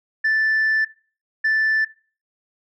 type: tone pair in turn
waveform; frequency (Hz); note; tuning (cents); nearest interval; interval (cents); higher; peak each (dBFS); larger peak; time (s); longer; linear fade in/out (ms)
sine; 1760 / 1760; A6 / A6; 0 / 0; unison; 0; neither; -14; neither; 0.24-0.85 / 1.44-1.85; first; 10
effects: noise-tail reverb RT60 0.4 s tail -20 dB re dry + tanh soft clip ceiling -14 dBFS